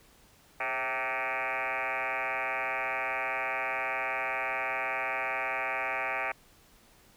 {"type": "tone with frequency modulation", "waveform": "sine", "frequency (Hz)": 1535, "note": "G6", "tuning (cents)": -37, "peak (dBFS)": -29, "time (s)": [0.6, 6.32], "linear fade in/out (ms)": 5, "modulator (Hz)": 125, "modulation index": 7.6, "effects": ["pink hiss -60 dBFS RMS until 7.16 s"]}